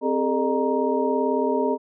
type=tone cluster; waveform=sine; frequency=260.9 / 406.8 / 445 / 607 / 938 Hz; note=C4 / G#4 / A4 / D#5 / A#5; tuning=-5 / -36 / +20 / -43 / +11 cents; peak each=-25 / -25 / -26 / -27 / -27 dBFS; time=0.01-1.78 s; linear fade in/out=50 ms; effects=none